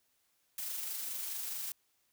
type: noise with amplitude modulation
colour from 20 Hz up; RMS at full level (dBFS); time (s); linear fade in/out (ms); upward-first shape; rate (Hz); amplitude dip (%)
blue; -38; 0.58-1.72; 2; sine; 24.7; 30
effects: white hiss -75 dBFS RMS until 2.12 s